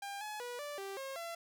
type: tone with pitch steps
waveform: sawtooth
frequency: 800 / 848 / 486.9 / 584 / 391.9 / 539 / 676 Hz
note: G5 / G#5 / B4 / D5 / G4 / C#5 / E5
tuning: +35 / +36 / -25 / -10 / 0 / -49 / +43 cents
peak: -37 dBFS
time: 0.02-1.35 s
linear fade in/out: 5 ms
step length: 190 ms
effects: none